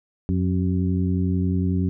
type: harmonic tone with a mistuned harmonic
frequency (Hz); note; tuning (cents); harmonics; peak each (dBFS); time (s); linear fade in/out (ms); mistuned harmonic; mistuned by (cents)
91; F#2; -28; 1 / 2 / 3 / 4; -22 / -23 / -27 / -34; 0.29-1.89; 0; 4; +69
effects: none